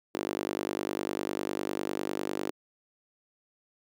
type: tone with high-pass filter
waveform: sawtooth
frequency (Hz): 49.93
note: G1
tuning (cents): +33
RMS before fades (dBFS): -34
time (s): 0.14-2.51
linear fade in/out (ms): 10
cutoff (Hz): 340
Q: 2.6
effects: none